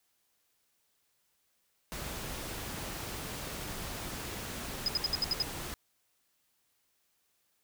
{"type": "noise", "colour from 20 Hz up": "pink", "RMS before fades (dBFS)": -40, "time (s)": [1.92, 5.74], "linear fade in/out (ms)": 0}
{"type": "tone bursts", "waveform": "sine", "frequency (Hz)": 5030, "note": "D#8", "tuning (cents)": 18, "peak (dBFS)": -26, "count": 7, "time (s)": [4.86, 5.423], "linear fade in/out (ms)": 2, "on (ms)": 23, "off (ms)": 67}
{"effects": ["white hiss -75 dBFS RMS until 7.63 s"]}